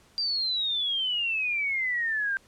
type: exponential sweep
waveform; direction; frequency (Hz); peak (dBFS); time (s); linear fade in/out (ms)
sine; down; 4752 to 1568; -25; 0.18-2.37; 0
effects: pink hiss -59 dBFS RMS until 2.47 s + low-pass 10000 Hz 12 dB/octave